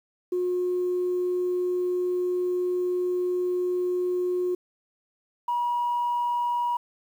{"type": "tone pair in turn", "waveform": "sine", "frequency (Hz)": [360.3, 961.9], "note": ["F#4", "B5"], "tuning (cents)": [-46, -46], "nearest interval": "octave + perfect fourth", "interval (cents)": 1700, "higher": "second", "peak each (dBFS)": -22, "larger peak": "neither", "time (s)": [[0.32, 4.55], [5.48, 6.77]], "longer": "first", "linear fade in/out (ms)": 5, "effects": ["tanh soft clip ceiling -19 dBFS", "9-bit"]}